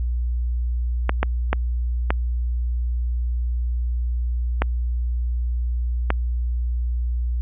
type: clicks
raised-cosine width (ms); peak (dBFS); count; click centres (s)
0.5; -4; 6; 1.094 / 1.23 / 1.53 / 2.105 / 4.62 / 6.104
effects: added 60 Hz sine -20 dBFS peak until 7.41 s + resampled to 8000 Hz